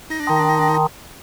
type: tone with vibrato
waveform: 45% pulse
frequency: 306 Hz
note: D#4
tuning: 29 cents flat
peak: -25 dBFS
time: 0.1-0.78 s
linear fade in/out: 5 ms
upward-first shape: square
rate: 5.1 Hz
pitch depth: 55 cents each way
type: tone with tremolo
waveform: triangle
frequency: 1878 Hz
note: A#6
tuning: 12 cents sharp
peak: -22 dBFS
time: 0.11-0.76 s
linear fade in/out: 5 ms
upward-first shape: square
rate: 7.9 Hz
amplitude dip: 55%
type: chord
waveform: sine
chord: A half-diminished seventh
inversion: third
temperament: equal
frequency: 784 / 880 / 1046.5 / 1244.5 Hz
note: G5 / A5 / C6 / Eb6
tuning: 0 / 0 / 0 / 0 cents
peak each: -24 dBFS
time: 0.27-0.87 s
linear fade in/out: 2 ms
type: harmonic tone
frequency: 155.56 Hz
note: D#3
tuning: in tune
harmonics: 1 / 3 / 5 / 6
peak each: -22 / -22 / -22 / -22 dBFS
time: 0.29-0.88 s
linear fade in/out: 20 ms
effects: pink hiss -41 dBFS RMS until 1.22 s